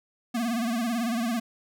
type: tone with vibrato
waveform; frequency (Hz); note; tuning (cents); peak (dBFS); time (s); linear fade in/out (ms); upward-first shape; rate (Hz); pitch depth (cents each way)
square; 233.1; A#3; 0; -26; 0.34-1.4; 10; sine; 18; 96
effects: none